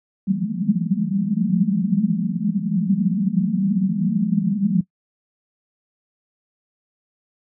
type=band-pass noise; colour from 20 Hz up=pink; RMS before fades=-20 dBFS; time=0.27-4.81 s; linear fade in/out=5 ms; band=170 to 220 Hz; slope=96 dB/octave; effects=noise-tail reverb RT60 0.1 s tail -18 dB re dry